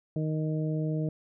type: harmonic tone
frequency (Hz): 155.56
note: D#3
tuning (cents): 0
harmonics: 1 / 2 / 3 / 4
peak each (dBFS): -28 / -34 / -38 / -40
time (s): 0.16-1.09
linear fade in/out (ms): 2
effects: none